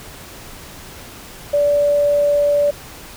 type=tone; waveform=sine; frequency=580 Hz; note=D5; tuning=22 cents flat; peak=-12 dBFS; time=1.53-2.71 s; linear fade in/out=10 ms; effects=pink hiss -37 dBFS RMS until 3.16 s

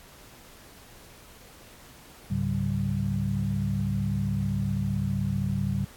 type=tone cluster; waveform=sine; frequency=70.1 / 105.4 / 141 / 193.2 Hz; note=C#2 / G#2 / C#3 / G3; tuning=+20 / +26 / +30 / -25 cents; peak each=-36 / -29 / -30 / -29 dBFS; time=2.3-5.85 s; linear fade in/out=10 ms; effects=pink hiss -51 dBFS RMS until 5.96 s + AAC 64 kbps

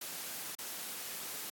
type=noise with dropouts; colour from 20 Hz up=white; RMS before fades=-42 dBFS; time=0.01-1.5 s; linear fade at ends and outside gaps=5 ms; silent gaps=0.552-0.586 s; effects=high-pass 150 Hz 12 dB/octave + AAC 64 kbps

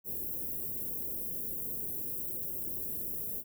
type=band-stop noise; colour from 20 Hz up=white; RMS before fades=-37 dBFS; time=0.04-3.44 s; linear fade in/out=50 ms; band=460 to 13000 Hz; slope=24 dB/octave; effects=none

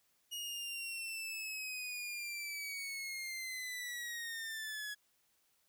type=linear sweep; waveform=sawtooth; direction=down; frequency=2887 to 1675 Hz; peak=-37 dBFS; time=0.31-4.95 s; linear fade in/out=20 ms; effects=white hiss -75 dBFS RMS until 5.68 s

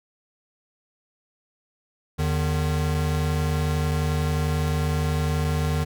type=tone pair together; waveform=square; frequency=81 / 152.2 Hz; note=E2 / D#3; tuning=-30 / -38 cents; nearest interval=major seventh; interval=1092 cents; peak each=-25 dBFS; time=2.18-5.85 s; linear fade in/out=20 ms; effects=none

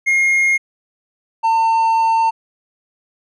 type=tone pair in turn; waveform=triangle; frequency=2140 / 902.3 Hz; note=C7 / A5; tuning=+38 / +43 cents; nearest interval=octave + minor third; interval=1495 cents; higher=first; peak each=-10 dBFS; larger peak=neither; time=0.06-0.58 / 1.43-2.31 s; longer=second; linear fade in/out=20 ms; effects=resampled to 24000 Hz

